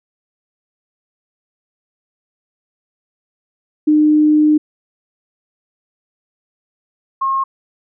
sine tone pair in turn, 303.5 / 1076.9 Hz, D#4 / C6, -43 / +50 cents, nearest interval octave + minor seventh, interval 2193 cents, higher second, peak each -8 / -14 dBFS, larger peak first, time 3.87-4.58 / 7.21-7.44 s, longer first, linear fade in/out 10 ms, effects none

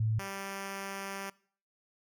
sine / 5% pulse tone pair in turn, 110 / 196 Hz, A2 / G3, 0 / 0 cents, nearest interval minor seventh, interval 1000 cents, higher second, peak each -26 dBFS, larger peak neither, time 0-0.19 / 0.19-1.3 s, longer second, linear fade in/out 5 ms, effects noise-tail reverb RT60 0.5 s tail -22 dB re dry + MP3 96 kbps

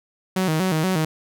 sawtooth tone with vibrato, 171.6 Hz, F3, 30 cents flat, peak -15 dBFS, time 0.36-1.05 s, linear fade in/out 5 ms, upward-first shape square, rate 4.2 Hz, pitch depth 150 cents each way, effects none

